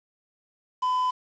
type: tone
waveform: triangle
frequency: 1008 Hz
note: B5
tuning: 35 cents sharp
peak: -20 dBFS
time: 0.82-1.11 s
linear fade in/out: 10 ms
effects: resampled to 16000 Hz + 8-bit